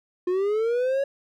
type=linear sweep; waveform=triangle; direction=up; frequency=353.3 to 560 Hz; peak=-19 dBFS; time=0.27-1.04 s; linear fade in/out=5 ms; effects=none